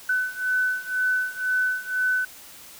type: beating tone pair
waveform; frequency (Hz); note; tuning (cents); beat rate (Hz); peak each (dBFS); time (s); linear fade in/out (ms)
sine; 1505 / 1507; F#6 / F#6; +29 / +31; 2; -24 / -26; 0.09-2.25; 5
effects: white hiss -45 dBFS RMS until 2.79 s